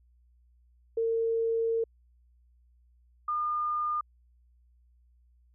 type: tone pair in turn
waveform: sine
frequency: 455.3 / 1212.2 Hz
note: A#4 / D#6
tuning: -41 / -46 cents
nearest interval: octave + perfect fourth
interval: 1695 cents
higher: second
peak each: -25 / -27 dBFS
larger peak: first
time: 0.97-1.84 / 3.28-4.01 s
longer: first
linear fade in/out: 5 ms
effects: added 60 Hz sine -60 dBFS peak until 5.54 s